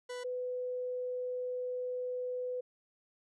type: tone pair in turn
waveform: 40% pulse / sine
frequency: 495.3 / 499.9 Hz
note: B4 / B4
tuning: +5 / +21 cents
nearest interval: unison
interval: 16 cents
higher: second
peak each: -38 / -34 dBFS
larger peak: second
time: 0.09-0.24 / 0.24-2.61 s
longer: second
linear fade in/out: 10 ms
effects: resampled to 22050 Hz